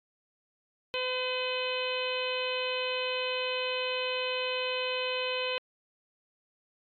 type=harmonic tone; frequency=508 Hz; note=B4; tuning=49 cents sharp; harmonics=1 / 2 / 3 / 4 / 5 / 6 / 7 / 8; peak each=-33 / -39 / -43 / -44 / -35 / -36 / -45 / -43 dBFS; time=0.94-5.58 s; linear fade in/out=0 ms; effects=AAC 64 kbps